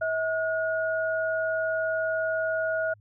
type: tone pair together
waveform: sine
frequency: 642.8 / 1443 Hz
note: E5 / F#6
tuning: -44 / -44 cents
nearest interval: octave + major second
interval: 1400 cents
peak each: -26 / -29 dBFS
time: 0.01-2.94 s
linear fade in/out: 10 ms
effects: added 104 Hz sine -54 dBFS peak until 3 s